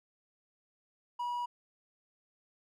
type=tone; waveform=triangle; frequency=968 Hz; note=B5; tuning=35 cents flat; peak=-31 dBFS; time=1.19-1.46 s; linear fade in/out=10 ms; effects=none